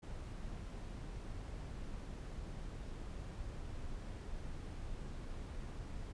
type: noise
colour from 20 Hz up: brown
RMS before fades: -45 dBFS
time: 0.02-6.13 s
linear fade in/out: 20 ms
effects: resampled to 22050 Hz